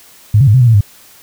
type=tone with pitch steps; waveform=sine; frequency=105.2 / 138.4 / 104.6 / 130.1 / 122 / 113.6 / 101.4 Hz; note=G#2 / C#3 / G#2 / C3 / B2 / A#2 / G#2; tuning=+23 / -2 / +13 / -9 / -21 / -44 / -41 cents; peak=-4 dBFS; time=0.34-0.809 s; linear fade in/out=5 ms; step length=67 ms; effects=white hiss -42 dBFS RMS until 1.22 s